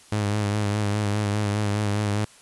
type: tone with vibrato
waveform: sawtooth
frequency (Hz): 103.83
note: G#2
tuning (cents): 0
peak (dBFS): -18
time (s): 0.12-2.25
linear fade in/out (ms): 5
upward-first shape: sine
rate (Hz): 4.9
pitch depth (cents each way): 41
effects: white hiss -51 dBFS RMS until 2.41 s + resampled to 24000 Hz